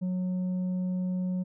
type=tone with tanh clipping; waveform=sine; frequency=183 Hz; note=F#3; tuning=19 cents flat; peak=-28 dBFS; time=0.01-1.44 s; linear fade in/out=20 ms; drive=4 dB; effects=none